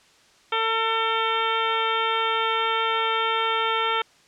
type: harmonic tone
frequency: 449.6 Hz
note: A4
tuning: 37 cents sharp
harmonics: 1 / 2 / 3 / 4 / 5 / 6 / 7 / 8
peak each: -29 / -27 / -25 / -34 / -31 / -35 / -30 / -34 dBFS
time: 0.52-4.02 s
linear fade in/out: 5 ms
effects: white hiss -56 dBFS RMS until 4.27 s + low-pass 6000 Hz 12 dB/octave